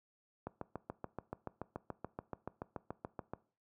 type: click train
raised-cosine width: 1 ms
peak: -26 dBFS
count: 21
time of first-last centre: 0.47-3.335 s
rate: 6.98 Hz
effects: noise-tail reverb RT60 0.4 s tail -20 dB re dry + high-pass 80 Hz 12 dB/octave